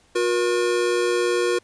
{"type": "tone pair together", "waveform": "square", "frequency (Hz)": [360, 477.9], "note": ["F#4", "A#4"], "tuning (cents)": [-47, 43], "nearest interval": "perfect fourth", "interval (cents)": 490, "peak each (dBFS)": [-22, -23], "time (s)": [0.15, 1.59], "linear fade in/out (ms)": 10, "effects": ["pink hiss -58 dBFS RMS until 1.63 s", "resampled to 22050 Hz"]}